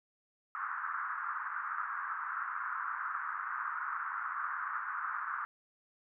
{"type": "band-pass noise", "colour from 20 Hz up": "white", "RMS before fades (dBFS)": -38, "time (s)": [0.55, 5.45], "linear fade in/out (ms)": 0, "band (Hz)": [1100, 1500], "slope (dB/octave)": 48, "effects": []}